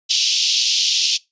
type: band-pass noise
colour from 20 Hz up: white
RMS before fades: -18 dBFS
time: 0.09-1.18 s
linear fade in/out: 20 ms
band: 2800 to 6000 Hz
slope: 48 dB/octave
effects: noise-tail reverb RT60 0.2 s tail -22 dB re dry + resampled to 16000 Hz

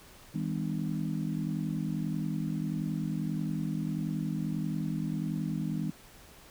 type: harmonic tone with a mistuned harmonic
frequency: 50.4 Hz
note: G1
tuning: 49 cents sharp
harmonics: 3 / 4 / 5 / 6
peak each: -33 / -35 / -37 / -39 dBFS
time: 0.34-5.91 s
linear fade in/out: 10 ms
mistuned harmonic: 3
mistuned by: +98 cents
effects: pink hiss -54 dBFS RMS until 6.5 s

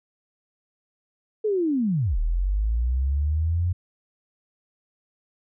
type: linear two-way sweep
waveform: sine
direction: down then up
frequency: 442 to 37.48 to 90.3 Hz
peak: -20 dBFS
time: 1.44-3.73 s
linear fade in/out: 10 ms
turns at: 2.18 s
effects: none

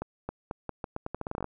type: accelerating click train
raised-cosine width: 1 ms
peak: -19 dBFS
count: 16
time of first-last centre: 0.02-1.444 s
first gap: 270 ms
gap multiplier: 0.82
effects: none

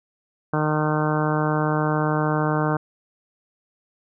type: harmonic tone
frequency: 152.9 Hz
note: D#3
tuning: 30 cents flat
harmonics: 1 / 2 / 3 / 4 / 5 / 6 / 7 / 8 / 9 / 10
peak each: -23 / -26 / -28 / -29 / -30 / -31 / -31 / -32 / -33 / -33 dBFS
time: 0.53-2.77 s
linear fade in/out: 5 ms
effects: none

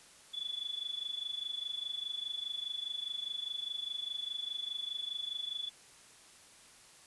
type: tone with amplitude modulation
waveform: sine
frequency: 3442 Hz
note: A7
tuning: 39 cents flat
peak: -33 dBFS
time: 0.33-5.7 s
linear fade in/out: 20 ms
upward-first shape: sine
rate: 24.9 Hz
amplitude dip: 80%
effects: white hiss -58 dBFS RMS until 7.06 s + resampled to 24000 Hz

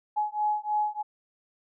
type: beating tone pair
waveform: sine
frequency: 842 / 845.2 Hz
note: G#5 / G#5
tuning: +24 / +30 cents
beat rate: 3.2 Hz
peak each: -28 dBFS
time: 0.16-1.03 s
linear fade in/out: 20 ms
effects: none

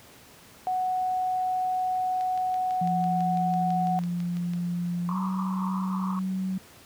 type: tone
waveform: sine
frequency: 740 Hz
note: F#5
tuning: in tune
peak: -24 dBFS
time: 0.67-3.99 s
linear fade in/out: 0 ms
type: click train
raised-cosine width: 0.2 ms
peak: -27 dBFS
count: 15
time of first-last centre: 2.21-4.536 s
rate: 6.02 Hz
type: tone with pitch glide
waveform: sine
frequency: 174.61 to 188.23 Hz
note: F3 to F#3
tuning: 0 to +30 cents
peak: -26 dBFS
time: 2.81-6.58 s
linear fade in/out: 5 ms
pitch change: +130 cents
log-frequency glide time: 5.09-5.16 s
type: band-pass noise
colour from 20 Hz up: pink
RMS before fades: -36 dBFS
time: 5.09-6.19 s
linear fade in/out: 0 ms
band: 930 to 1200 Hz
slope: 96 dB/octave
effects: pink hiss -51 dBFS RMS until 6.85 s + high-pass 80 Hz 12 dB/octave

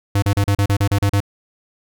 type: tone bursts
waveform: square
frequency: 100.4 Hz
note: G2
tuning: 42 cents sharp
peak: -14 dBFS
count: 10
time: 0.15-1.204 s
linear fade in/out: 5 ms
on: 73 ms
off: 36 ms
effects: none

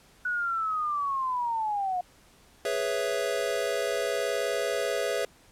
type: linear sweep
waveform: sine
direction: down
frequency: 1480 to 709 Hz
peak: -26 dBFS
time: 0.25-2.01 s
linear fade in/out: 5 ms
type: chord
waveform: square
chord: C# minor seventh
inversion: second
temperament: equal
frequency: 415.3 / 493.9 / 554.4 / 659.3 Hz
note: G#4 / B4 / C#5 / E5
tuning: 0 / 0 / 0 / 0 cents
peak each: -33 dBFS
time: 2.65-5.25 s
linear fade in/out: 2 ms
effects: pink hiss -58 dBFS RMS until 5.51 s + low-pass 12000 Hz 12 dB/octave

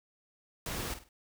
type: noise with echo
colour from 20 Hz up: pink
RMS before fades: -37 dBFS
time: 0.66-0.94 s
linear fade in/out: 2 ms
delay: 50 ms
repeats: 3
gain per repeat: -10 dB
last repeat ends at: 1.09 s
effects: none

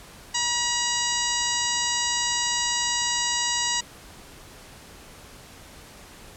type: harmonic tone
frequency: 960 Hz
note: B5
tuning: 49 cents flat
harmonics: 1 / 2 / 3 / 4 / 5 / 6 / 7 / 8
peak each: -31 / -31 / -31 / -31 / -31 / -31 / -31 / -31 dBFS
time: 0.34-3.81 s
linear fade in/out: 10 ms
effects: pink hiss -46 dBFS RMS until 6.36 s + low-pass 12000 Hz 12 dB/octave

